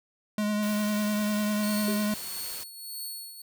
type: tone with vibrato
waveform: square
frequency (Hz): 209.7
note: G#3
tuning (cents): +17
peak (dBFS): -26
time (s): 0.38-2.14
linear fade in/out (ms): 2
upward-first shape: sine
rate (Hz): 10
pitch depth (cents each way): 20
type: noise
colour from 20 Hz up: white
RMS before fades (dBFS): -40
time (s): 0.62-2.64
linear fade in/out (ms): 10
type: tone with tremolo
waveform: 10% pulse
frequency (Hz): 4402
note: C#8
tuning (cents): -13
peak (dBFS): -27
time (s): 1.63-3.42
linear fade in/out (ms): 5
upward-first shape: triangle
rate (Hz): 1.6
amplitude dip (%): 70
type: tone with exponential decay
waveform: sine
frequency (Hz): 399.5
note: G4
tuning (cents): +33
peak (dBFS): -30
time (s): 1.88-2.15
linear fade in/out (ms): 2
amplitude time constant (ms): 57
effects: none